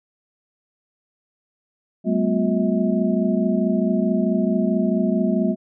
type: tone cluster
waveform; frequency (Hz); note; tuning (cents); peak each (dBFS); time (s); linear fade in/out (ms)
sine; 191.5 / 216.1 / 249.8 / 358.4 / 641; G3 / A3 / B3 / F4 / E5; -40 / -31 / +20 / +45 / -49; -22 / -21 / -24 / -26 / -27; 2.04-5.56; 50
effects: none